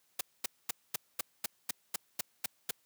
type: noise bursts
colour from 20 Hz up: white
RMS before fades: -33 dBFS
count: 11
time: 0.19-2.71 s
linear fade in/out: 5 ms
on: 20 ms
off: 230 ms
effects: white hiss -72 dBFS RMS until 2.85 s + high-pass 100 Hz 12 dB/octave